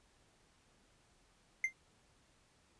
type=tone with exponential decay; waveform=triangle; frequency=2091 Hz; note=C7; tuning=2 cents flat; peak=-25 dBFS; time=1.64-1.73 s; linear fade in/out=2 ms; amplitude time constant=19 ms; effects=pink hiss -70 dBFS RMS until 2.79 s + resampled to 22050 Hz